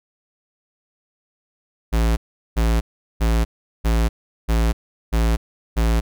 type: tone bursts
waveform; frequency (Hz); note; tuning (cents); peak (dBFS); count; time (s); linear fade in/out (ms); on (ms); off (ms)
square; 56.3; A1; +40; -16; 7; 1.92-6.01; 20; 250; 390
effects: none